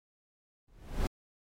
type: noise with exponential growth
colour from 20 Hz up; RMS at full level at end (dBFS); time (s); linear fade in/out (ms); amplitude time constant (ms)
brown; -25; 0.68-1.07; 2; 84
effects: AAC 48 kbps